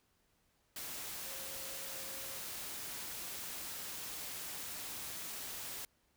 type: tone in noise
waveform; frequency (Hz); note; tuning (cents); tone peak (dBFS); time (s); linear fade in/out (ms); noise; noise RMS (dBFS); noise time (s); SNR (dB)
sine; 538; C5; +48; -55; 1.26-2.38; 2; white; -44; 0.76-5.85; -14
effects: pink hiss -75 dBFS RMS until 6.16 s